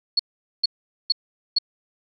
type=tone bursts; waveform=sine; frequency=4365 Hz; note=C#8; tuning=28 cents flat; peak=-15 dBFS; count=4; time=0.17-1.586 s; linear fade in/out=5 ms; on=24 ms; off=440 ms; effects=none